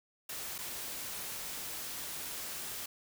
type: noise with dropouts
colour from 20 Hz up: white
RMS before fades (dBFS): -41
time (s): 0.29-2.86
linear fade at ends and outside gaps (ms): 5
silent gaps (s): 0.582-0.586
effects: none